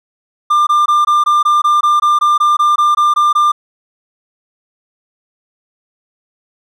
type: tone bursts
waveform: triangle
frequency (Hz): 1195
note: D6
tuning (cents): +30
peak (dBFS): -6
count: 16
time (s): 0.5-3.52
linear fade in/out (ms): 10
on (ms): 170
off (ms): 20
effects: none